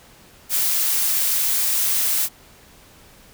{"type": "noise", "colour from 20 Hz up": "blue", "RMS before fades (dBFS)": -20, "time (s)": [0.49, 2.29], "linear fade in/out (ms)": 50, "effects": ["pink hiss -49 dBFS RMS until 3.33 s"]}